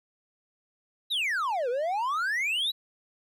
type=exponential two-way sweep; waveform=triangle; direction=down then up; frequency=4019 to 466.2 to 4019 Hz; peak=-24 dBFS; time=1.1-2.72 s; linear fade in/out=20 ms; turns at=1.69 s; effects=none